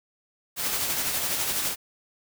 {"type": "noise with tremolo", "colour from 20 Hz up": "white", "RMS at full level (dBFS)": -26, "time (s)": [0.56, 1.76], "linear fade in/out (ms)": 50, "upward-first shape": "sine", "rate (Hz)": 12, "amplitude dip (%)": 35, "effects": []}